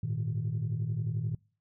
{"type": "chord", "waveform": "sine", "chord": "Ab suspended second", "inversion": "none", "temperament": "equal with one note detuned", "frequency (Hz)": [103.83, 115.2, 155.56], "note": ["Ab2", "Bb2", "Eb3"], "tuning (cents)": [0, -20, 0], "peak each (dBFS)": [-35, -31, -33], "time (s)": [0.03, 1.35], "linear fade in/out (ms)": 5, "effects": ["noise-tail reverb RT60 0.4 s tail -25 dB re dry", "tanh soft clip ceiling -24 dBFS"]}